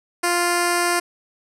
10% pulse tone with low-pass filter, 349.2 Hz, F4, in tune, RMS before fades -20 dBFS, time 0.23-1 s, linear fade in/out 10 ms, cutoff 10000 Hz, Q 2.4, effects none

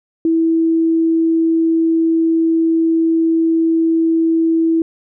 sine tone, 327.1 Hz, E4, 13 cents flat, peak -11 dBFS, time 0.25-4.82 s, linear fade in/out 2 ms, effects none

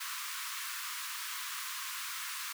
pink high-pass noise, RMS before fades -40 dBFS, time 0-2.53 s, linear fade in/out 10 ms, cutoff 1000 Hz, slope 96 dB/octave, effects none

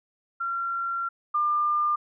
sine tone pair in turn, 1371 / 1199.4 Hz, F6 / D6, -32 / +36 cents, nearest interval major second, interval 232 cents, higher first, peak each -26 / -21 dBFS, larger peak second, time 0.4-1.09 / 1.34-1.96 s, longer first, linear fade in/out 10 ms, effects none

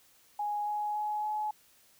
sine tone with pitch steps, 830.6 / 836.9 / 843.2 / 849.5 Hz, G#5 / G#5 / G#5 / G#5, 0 / +13 / +26 / +39 cents, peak -30 dBFS, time 0.39-1.51 s, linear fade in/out 5 ms, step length 280 ms, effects white hiss -63 dBFS RMS until 1.99 s

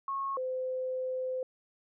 sine tone pair in turn, 1093 / 513.9 Hz, C#6 / C5, -25 / -31 cents, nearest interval octave + minor second, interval 1306 cents, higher first, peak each -31 / -31 dBFS, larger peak neither, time 0.08-0.37 / 0.37-1.43 s, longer second, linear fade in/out 2 ms, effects none

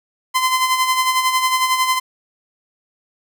sawtooth tone with tremolo, 1030 Hz, C6, 28 cents flat, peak -9 dBFS, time 0.34-2 s, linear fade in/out 20 ms, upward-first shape sine, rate 11 Hz, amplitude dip 55%, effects none

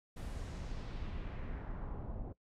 brown noise with low-pass filter sweep, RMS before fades -42 dBFS, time 0.16-2.33 s, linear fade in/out 10 ms, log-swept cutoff 12000 to 650 Hz, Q 1.3, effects noise-tail reverb RT60 0.1 s tail -20 dB re dry

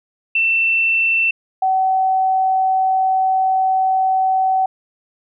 sine tone pair in turn, 2682 / 758.5 Hz, E7 / F#5, +29 / +43 cents, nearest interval octave + minor seventh, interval 2186 cents, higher first, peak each -13 dBFS, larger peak neither, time 0.35-1.31 / 1.62-4.66 s, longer second, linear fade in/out 5 ms, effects none

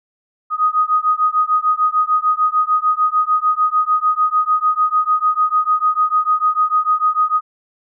sine beating tone pair, 1244.5 / 1251.2 Hz, D#6 / D#6, 0 / +9 cents, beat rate 6.7 Hz, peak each -16 dBFS, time 0.5-7.41 s, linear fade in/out 50 ms, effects none

